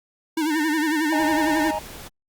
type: tone with vibrato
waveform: square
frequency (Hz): 310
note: D#4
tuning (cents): -6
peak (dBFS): -21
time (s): 0.37-1.71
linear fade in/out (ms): 5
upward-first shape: sine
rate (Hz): 11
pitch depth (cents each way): 95
type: tone with tremolo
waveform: sine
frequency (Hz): 1820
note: A#6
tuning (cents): -42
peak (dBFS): -26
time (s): 0.49-1.73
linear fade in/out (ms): 50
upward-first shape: triangle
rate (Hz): 18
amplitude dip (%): 30
type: chord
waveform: triangle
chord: D# suspended fourth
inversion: none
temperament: equal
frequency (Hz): 622.3 / 830.6 / 932.3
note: D#5 / G#5 / A#5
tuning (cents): 0 / 0 / 0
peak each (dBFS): -26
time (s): 1.12-1.79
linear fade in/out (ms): 5
type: noise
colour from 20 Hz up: pink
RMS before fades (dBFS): -39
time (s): 1.18-2.09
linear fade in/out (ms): 20
effects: Opus 48 kbps